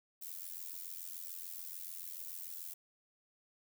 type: noise with amplitude modulation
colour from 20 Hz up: violet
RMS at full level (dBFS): -42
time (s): 0.21-2.74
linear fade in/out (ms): 10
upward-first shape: sine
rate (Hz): 86.9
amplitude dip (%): 85
effects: none